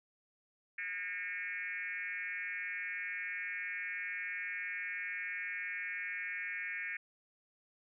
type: tone with frequency modulation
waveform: sine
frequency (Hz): 2008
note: B6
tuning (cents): +28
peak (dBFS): -37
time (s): 0.78-6.97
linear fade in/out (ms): 5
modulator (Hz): 191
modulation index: 2
effects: none